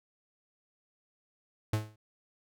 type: tone with exponential decay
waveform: 45% pulse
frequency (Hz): 107.5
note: A2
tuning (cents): -40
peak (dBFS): -25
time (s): 1.73-1.96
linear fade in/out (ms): 5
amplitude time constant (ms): 50
effects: none